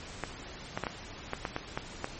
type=clicks; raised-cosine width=0.5 ms; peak=-16 dBFS; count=9; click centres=0.237 / 0.775 / 0.837 / 0.868 / 1.334 / 1.452 / 1.564 / 1.775 / 2.044 s; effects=pink hiss -45 dBFS RMS until 2.19 s + MP3 32 kbps